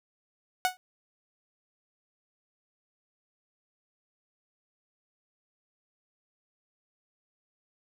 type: tone with exponential decay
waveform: sawtooth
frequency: 737 Hz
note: F#5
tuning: 7 cents flat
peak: -16 dBFS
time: 0.65-0.77 s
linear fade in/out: 0 ms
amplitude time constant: 26 ms
effects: none